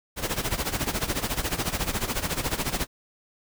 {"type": "noise with tremolo", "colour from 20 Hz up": "pink", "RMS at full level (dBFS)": -25, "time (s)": [0.16, 2.87], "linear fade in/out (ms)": 50, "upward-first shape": "sine", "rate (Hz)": 14, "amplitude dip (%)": 80, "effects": []}